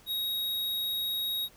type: tone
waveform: square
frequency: 3785 Hz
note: A#7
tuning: 26 cents sharp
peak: -30 dBFS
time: 0.06-1.49 s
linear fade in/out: 50 ms
effects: pink hiss -58 dBFS RMS until 1.56 s